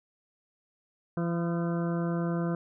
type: harmonic tone with a mistuned harmonic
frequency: 169.9 Hz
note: F3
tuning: 47 cents flat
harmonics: 1 / 2 / 3 / 4 / 6 / 7 / 8 / 9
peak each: -28 / -34 / -38 / -40 / -44 / -45 / -46 / -47 dBFS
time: 1.17-2.55 s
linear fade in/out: 2 ms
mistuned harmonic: 7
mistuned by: +54 cents
effects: none